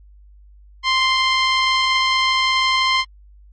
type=tone; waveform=15% pulse; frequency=1046.5 Hz; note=C6; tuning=in tune; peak=-8 dBFS; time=0.83-3.05 s; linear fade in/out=50 ms; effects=added 50 Hz sine -43 dBFS peak until 3.52 s + MP3 32 kbps